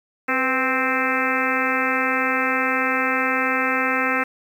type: harmonic tone with a mistuned harmonic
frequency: 261.6 Hz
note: C4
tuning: in tune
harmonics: 1 / 2 / 3 / 4 / 5 / 6 / 7 / 8 / 9 / 10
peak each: -27 / -28 / -30 / -30 / -25 / -27 / -27 / -27 / -31 / -29 dBFS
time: 0.28-4.24 s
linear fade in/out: 10 ms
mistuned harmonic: 2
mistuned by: -62 cents
effects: 8-bit